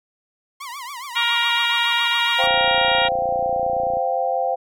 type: tone with vibrato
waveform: sawtooth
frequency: 1044 Hz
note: C6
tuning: 4 cents flat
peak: -27 dBFS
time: 0.6-2.47 s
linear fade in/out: 10 ms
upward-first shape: triangle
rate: 7.2 Hz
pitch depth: 220 cents each way
type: harmonic tone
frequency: 470.7 Hz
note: A#4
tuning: 17 cents sharp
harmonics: 2 / 3 / 4 / 5 / 6 / 7 / 8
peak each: -25 / -25 / -25 / -25 / -25 / -25 / -25 dBFS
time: 1.15-3.09 s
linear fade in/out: 20 ms
type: chord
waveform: sine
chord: C suspended fourth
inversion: none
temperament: equal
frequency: 523.3 / 698.5 / 784 Hz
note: C5 / F5 / G5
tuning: 0 / 0 / 0 cents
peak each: -23 dBFS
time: 2.38-4.56 s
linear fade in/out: 20 ms
type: click train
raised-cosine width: 2 ms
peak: -22 dBFS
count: 46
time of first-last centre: 2.44-3.971 s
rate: 29.4 Hz
effects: none